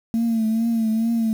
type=tone with vibrato; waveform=sine; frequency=225.6 Hz; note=A3; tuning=44 cents sharp; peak=-16 dBFS; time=0.14-1.33 s; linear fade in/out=0 ms; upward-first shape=triangle; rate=2.3 Hz; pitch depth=60 cents each way; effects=tanh soft clip ceiling -15 dBFS + 7-bit